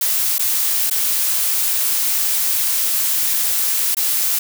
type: noise with dropouts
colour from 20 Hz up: blue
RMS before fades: -18 dBFS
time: 0.01-4.39 s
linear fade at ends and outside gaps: 5 ms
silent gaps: 0.383-0.393 / 0.899-0.909 / 3.948-3.968 s
effects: none